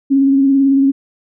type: tone with vibrato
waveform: sine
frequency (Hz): 273.3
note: C#4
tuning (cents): -24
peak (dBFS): -8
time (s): 0.1-0.92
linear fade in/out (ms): 20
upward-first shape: sine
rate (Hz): 18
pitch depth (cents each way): 29
effects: none